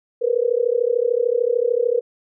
sine tone with amplitude modulation, 479.8 Hz, A#4, 50 cents sharp, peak -12 dBFS, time 0.21-2.01 s, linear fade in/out 20 ms, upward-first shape sine, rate 33.4 Hz, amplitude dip 95%, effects none

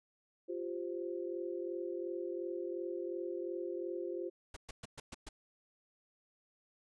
sine chord, F suspended second, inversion none, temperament equal, 349.2 / 392 / 523.3 Hz, F4 / G4 / C5, 0 / 0 / 0 cents, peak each -39 / -43 / -44 dBFS, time 0.48-4.3 s, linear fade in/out 20 ms
pink noise bursts, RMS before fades -46 dBFS, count 6, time 4.54-5.29 s, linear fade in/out 5 ms, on 25 ms, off 120 ms
effects resampled to 22050 Hz

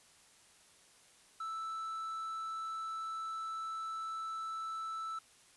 triangle tone, 1319 Hz, E6, 1 cent sharp, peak -36 dBFS, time 1.4-5.19 s, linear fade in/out 5 ms, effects white hiss -63 dBFS RMS until 5.56 s + resampled to 24000 Hz

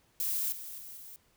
violet noise with level steps, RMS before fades -32 / -43 / -46 / -48 dBFS, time 0.2-1.16 s, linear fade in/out 0 ms, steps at 0.52 / 0.78 / 0.97 s, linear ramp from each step 5 ms, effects pink hiss -68 dBFS RMS until 1.36 s

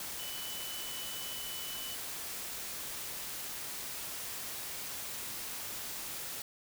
sine tone in noise, 2988 Hz, F#7, 16 cents sharp, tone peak -44 dBFS, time 0.19-1.95 s, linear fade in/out 2 ms, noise white, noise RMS -41 dBFS, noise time 0-6.42 s, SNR -6 dB, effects none

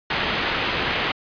white low-pass noise, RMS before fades -24 dBFS, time 0.1-1.12 s, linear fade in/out 5 ms, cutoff 3300 Hz, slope 24 dB/octave, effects resampled to 11025 Hz

